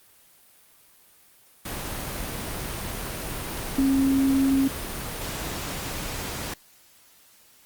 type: tone in noise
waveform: sine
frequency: 270.1 Hz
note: C#4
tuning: 45 cents flat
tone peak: -18 dBFS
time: 3.78-4.68 s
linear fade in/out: 5 ms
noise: pink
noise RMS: -32 dBFS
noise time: 1.65-6.54 s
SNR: +11 dB
effects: white hiss -56 dBFS RMS until 7.65 s + Opus 32 kbps